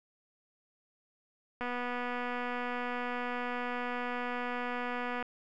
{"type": "click train", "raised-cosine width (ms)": 0.5, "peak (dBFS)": -22, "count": 887, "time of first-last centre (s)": [1.61, 5.226], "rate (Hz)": 245, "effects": []}